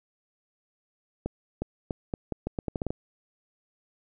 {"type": "accelerating click train", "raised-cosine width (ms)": 2, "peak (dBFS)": -16, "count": 12, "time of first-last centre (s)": [1.26, 2.905], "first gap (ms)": 360, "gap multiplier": 0.8, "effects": []}